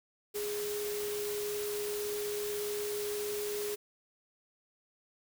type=tone in noise; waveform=sine; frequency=415.3 Hz; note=G#4; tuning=in tune; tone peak=-34 dBFS; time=0.34-3.76 s; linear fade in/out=20 ms; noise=white; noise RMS=-41 dBFS; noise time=0.34-3.76 s; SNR=+4 dB; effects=none